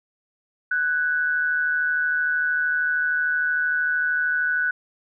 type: tone pair together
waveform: sine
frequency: 1485.9 / 1639 Hz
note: F#6 / G#6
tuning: +7 / -23 cents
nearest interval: major second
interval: 170 cents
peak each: -20 / -29 dBFS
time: 0.71-4.71 s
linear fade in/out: 5 ms
effects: none